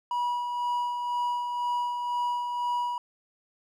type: tone with tremolo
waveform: triangle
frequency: 970 Hz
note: B5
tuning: 31 cents flat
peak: -23 dBFS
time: 0.11-2.98 s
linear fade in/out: 2 ms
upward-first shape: sine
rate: 2 Hz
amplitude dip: 40%
effects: none